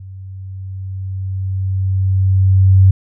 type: tone with level ramp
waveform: sine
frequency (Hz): 95.2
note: F#2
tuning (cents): +50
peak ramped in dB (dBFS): -30 to -4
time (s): 0-2.91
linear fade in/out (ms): 5
effects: none